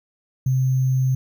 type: tone with sample-and-hold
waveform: sine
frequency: 130 Hz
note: C3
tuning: 11 cents flat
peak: -16 dBFS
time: 0.46-1.15 s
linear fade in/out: 5 ms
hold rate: 6300 Hz
effects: none